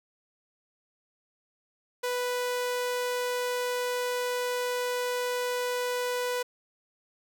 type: tone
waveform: sawtooth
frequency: 493.9 Hz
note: B4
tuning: in tune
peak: -24 dBFS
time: 2.03-6.43 s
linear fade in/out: 10 ms
effects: none